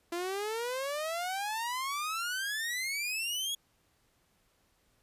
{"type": "exponential sweep", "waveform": "sawtooth", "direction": "up", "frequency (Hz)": [337.7, 3367], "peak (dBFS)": -29, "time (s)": [0.12, 3.55], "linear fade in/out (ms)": 5, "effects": ["pink hiss -71 dBFS RMS until 5.02 s", "resampled to 32000 Hz"]}